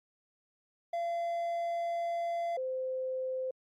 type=tone pair in turn; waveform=triangle / sine; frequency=683 / 517.8 Hz; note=F5 / C5; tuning=-39 / -18 cents; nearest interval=perfect fourth; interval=479 cents; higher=first; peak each=-29 / -32 dBFS; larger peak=first; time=0.93-2.57 / 2.57-3.51 s; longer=first; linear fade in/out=5 ms; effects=Opus 48 kbps